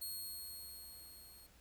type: tone with level ramp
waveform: 5% pulse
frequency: 4298 Hz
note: C8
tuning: 46 cents sharp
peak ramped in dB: -34 to -51 dBFS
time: 0.01-1.47 s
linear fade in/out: 10 ms
effects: added 60 Hz sine -66 dBFS peak until 1.6 s + pink hiss -66 dBFS RMS until 1.6 s